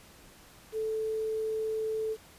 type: tone with quantisation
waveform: sine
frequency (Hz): 438.2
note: A4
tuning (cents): -7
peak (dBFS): -29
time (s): 0.72-2.17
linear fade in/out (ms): 50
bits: 9
effects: pink hiss -55 dBFS RMS until 2.38 s + resampled to 32000 Hz